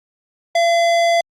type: tone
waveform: square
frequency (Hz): 680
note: F5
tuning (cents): -46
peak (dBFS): -13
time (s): 0.55-1.21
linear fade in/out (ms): 5
effects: low-pass 6000 Hz 12 dB/octave + Opus 48 kbps